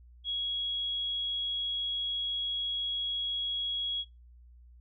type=tone; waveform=sine; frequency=3322 Hz; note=G#7; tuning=in tune; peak=-30 dBFS; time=0.24-4.05 s; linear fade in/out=50 ms; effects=noise-tail reverb RT60 0.3 s tail -26 dB re dry + added 60 Hz sine -52 dBFS peak until 4.8 s